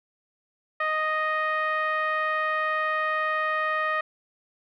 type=tone with low-pass filter; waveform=10% pulse; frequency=622 Hz; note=D#5; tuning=1 cent flat; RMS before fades=-26 dBFS; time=0.8-4.01 s; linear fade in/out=5 ms; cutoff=1600 Hz; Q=3.1; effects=none